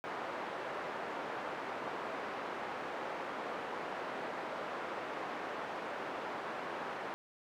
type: band-pass noise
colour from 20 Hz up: pink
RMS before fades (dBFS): -41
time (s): 0.04-7.14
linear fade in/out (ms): 0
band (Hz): 460 to 1500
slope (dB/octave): 12
effects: none